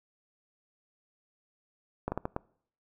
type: slowing click train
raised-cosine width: 1 ms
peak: -17 dBFS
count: 5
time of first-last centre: 2.08-2.364 s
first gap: 40 ms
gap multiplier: 1.4
effects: noise-tail reverb RT60 0.6 s tail -24 dB re dry